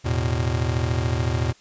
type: chord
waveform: square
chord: E suspended fourth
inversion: none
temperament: just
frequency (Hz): 82.41 / 109.88 / 123.61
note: E2 / A2 / B2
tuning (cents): 0 / -2 / +2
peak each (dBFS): -26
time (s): 0.04-1.53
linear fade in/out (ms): 20
effects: white hiss -54 dBFS RMS until 1.6 s + resampled to 16000 Hz